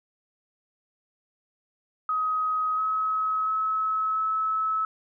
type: tone with pitch steps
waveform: sine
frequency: 1262 / 1281 / 1291 / 1298 Hz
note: D#6 / E6 / E6 / E6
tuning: +24 / -50 / -37 / -27 cents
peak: -23 dBFS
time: 2.09-4.85 s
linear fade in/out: 2 ms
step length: 690 ms
effects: none